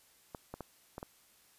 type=clicks; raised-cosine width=1 ms; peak=-27 dBFS; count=5; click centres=0.348 / 0.54 / 0.607 / 0.981 / 1.029 s; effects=white hiss -65 dBFS RMS until 1.58 s + resampled to 32000 Hz